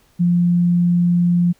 sine tone, 174.61 Hz, F3, in tune, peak -12 dBFS, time 0.19-1.53 s, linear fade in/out 20 ms, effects pink hiss -57 dBFS RMS until 1.59 s

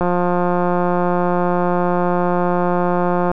click train, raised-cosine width 1 ms, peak -5 dBFS, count 586, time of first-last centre 0.01-3.315 s, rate 177 Hz, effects none

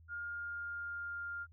sine tone with pitch glide, 1415 to 1402 Hz, F6 to F6, +22 to +6 cents, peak -39 dBFS, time 0.08-1.47 s, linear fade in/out 50 ms, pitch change -16 cents, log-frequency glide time 0.18-1.24 s, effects added 82 Hz sine -57 dBFS peak until 1.52 s

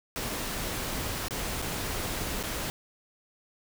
pink noise with dropouts, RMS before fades -33 dBFS, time 0.16-2.7 s, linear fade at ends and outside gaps 0 ms, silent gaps 1.283-1.308 / 1.618-1.623 / 2.429-2.436 s, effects none

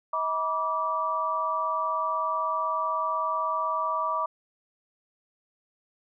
sine tone cluster, 639 / 969 / 1165 Hz, D#5 / B5 / D6, +46 / -33 / -14 cents, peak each -33 / -30 / -27 dBFS, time 0.13-4.26 s, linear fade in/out 5 ms, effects none

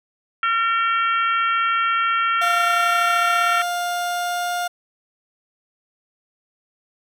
harmonic tone, 455.7 Hz, A#4, 39 cents flat, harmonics 3 / 4 / 5 / 6 / 7, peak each -18 / -27 / -28 / -30 / -31 dBFS, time 0.43-3.62 s, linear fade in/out 2 ms
30% pulse tone with pitch glide, 698.5 to 707 Hz, F5 to F5, 0 to +21 cents, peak -19 dBFS, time 2.41-4.68 s, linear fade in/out 10 ms, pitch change +21 cents, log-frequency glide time 2.62-4.53 s
effects none

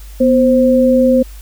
sine tone pair together, 246.9 / 524.1 Hz, B3 / C5, 0 / +3 cents, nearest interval octave + minor second, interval 1303 cents, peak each -10 dBFS, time 0.2-1.23 s, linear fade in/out 10 ms, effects added 50 Hz sine -30 dBFS peak until 1.41 s + white hiss -43 dBFS RMS until 1.41 s

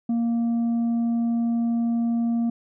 triangle tone with tanh clipping, 233.1 Hz, A#3, in tune, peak -21 dBFS, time 0.09-2.5 s, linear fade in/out 5 ms, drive 8 dB, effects none

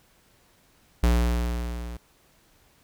square tone with level ramp, 59.3 Hz, A#1, 30 cents sharp, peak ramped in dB -17 to -35 dBFS, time 1.03-1.97 s, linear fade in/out 5 ms, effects pink hiss -61 dBFS RMS until 2.83 s

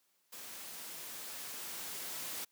white noise with level ramp, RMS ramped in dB -48 to -41 dBFS, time 0.32-2.45 s, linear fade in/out 10 ms, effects white hiss -75 dBFS RMS until 2.51 s + high-pass 150 Hz 12 dB/octave

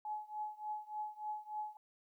sine tone with tremolo, 849 Hz, G#5, 38 cents sharp, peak -36 dBFS, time 0.05-1.77 s, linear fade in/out 2 ms, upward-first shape triangle, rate 3.4 Hz, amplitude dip 95%, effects 13-bit

